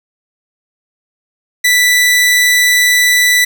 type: tone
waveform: sawtooth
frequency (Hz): 1975.5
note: B6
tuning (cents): 0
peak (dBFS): -4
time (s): 1.64-3.45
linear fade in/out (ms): 10
effects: 7-bit